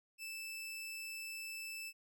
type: tone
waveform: sawtooth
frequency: 2637 Hz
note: E7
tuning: in tune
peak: -40 dBFS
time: 0.18-1.93 s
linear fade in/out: 50 ms
effects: none